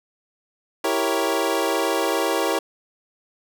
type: chord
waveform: 25% pulse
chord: E diminished seventh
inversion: none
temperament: equal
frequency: 329.6 / 392 / 466.2 / 554.4 Hz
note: E4 / G4 / Bb4 / Db5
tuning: 0 / 0 / 0 / 0 cents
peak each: -22 dBFS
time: 0.84-2.59 s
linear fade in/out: 5 ms
effects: none